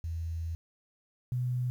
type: tone pair in turn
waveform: sine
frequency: 82.41 / 124.66 Hz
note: E2 / B2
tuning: 0 / +17 cents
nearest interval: perfect fifth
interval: 717 cents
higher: second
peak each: -32 / -28 dBFS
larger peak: second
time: 0.04-0.55 / 1.32-1.7 s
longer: first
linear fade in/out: 0 ms
effects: 10-bit